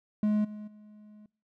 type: tone with level steps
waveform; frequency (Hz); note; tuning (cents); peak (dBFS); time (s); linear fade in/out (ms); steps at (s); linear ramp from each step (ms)
triangle; 211; G#3; +28; -21 / -36 / -47; 0.23-1.26; 2; 0.44 / 0.67; 10
effects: noise-tail reverb RT60 0.5 s tail -25 dB re dry